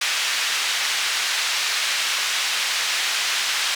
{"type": "band-pass noise", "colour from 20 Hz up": "pink", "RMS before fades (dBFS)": -23, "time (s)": [0.01, 3.75], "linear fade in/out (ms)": 5, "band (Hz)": [1900, 5800], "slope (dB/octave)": 12, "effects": []}